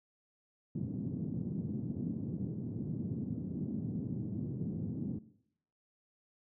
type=band-pass noise; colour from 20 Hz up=white; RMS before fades=-38 dBFS; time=0.75-5.19 s; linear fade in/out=5 ms; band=110 to 250 Hz; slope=24 dB/octave; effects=noise-tail reverb RT60 0.7 s tail -17 dB re dry